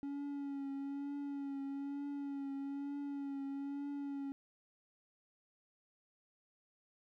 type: tone with vibrato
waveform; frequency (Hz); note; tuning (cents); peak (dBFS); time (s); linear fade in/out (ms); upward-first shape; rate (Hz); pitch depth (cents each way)
triangle; 280; C#4; +18; -37; 0.03-4.32; 0; triangle; 1.1; 34
effects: none